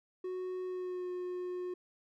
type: tone with pitch glide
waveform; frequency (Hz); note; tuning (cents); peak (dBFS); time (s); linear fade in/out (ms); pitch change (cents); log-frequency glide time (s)
triangle; 368.2 to 360.8; F#4 to F#4; -8 to -44; -34; 0.24-1.74; 5; -36; 0.65-1.09
effects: none